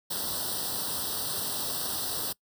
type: noise with comb filter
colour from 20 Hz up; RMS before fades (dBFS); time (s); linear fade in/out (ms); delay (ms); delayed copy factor
white; -32; 0.1-2.33; 10; 0.22; +1
effects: noise-tail reverb RT60 0.1 s tail -23 dB re dry + high-pass 60 Hz 12 dB/octave